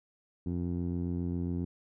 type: tone with low-pass filter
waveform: 15% pulse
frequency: 87.31 Hz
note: F2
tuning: in tune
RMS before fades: -33 dBFS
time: 0.46-1.65 s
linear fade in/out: 5 ms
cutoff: 290 Hz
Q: 1.1
effects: none